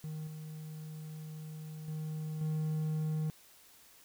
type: tone with level steps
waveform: triangle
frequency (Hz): 155.56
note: D#3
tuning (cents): 0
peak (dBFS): -36 / -40 / -34 / -29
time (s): 0.04-3.3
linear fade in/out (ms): 0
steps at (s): 0.27 / 1.88 / 2.41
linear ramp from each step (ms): 2
effects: white hiss -60 dBFS RMS until 4.04 s